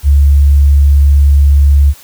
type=tone; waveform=sine; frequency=70.9 Hz; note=C#2; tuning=40 cents sharp; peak=-3 dBFS; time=0.03-1.94 s; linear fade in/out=50 ms; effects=white hiss -38 dBFS RMS until 2.03 s